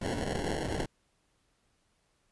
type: noise with sample-and-hold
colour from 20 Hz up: white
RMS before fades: -33 dBFS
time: 0.01-0.86 s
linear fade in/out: 10 ms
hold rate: 1225 Hz
effects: pink hiss -73 dBFS RMS until 2.31 s + resampled to 24000 Hz